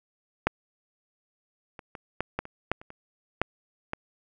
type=clicks; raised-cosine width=0.5 ms; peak=-6 / -26 / -24 / -12 / -13 / -26 / -9 / -30 / -28 / -7 / -15 dBFS; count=11; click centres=0.47 / 1.792 / 1.952 / 2.206 / 2.39 / 2.454 / 2.716 / 2.815 / 2.904 / 3.416 / 3.934 s; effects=none